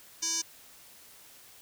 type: tone with band-pass filter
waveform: square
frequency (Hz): 329.6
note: E4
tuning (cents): 0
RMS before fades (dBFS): -31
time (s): 0.22-0.42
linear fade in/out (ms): 10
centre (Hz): 6000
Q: 7.3
effects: white hiss -54 dBFS RMS until 1.61 s